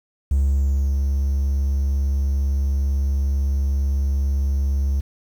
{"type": "tone with ADSR envelope", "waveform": "triangle", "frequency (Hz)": 68.9, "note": "C#2", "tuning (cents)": -10, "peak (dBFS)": -12, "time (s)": [0.31, 5.01], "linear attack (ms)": 5, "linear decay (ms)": 630, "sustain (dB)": -3, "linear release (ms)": 12, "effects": ["tanh soft clip ceiling -9 dBFS", "8-bit"]}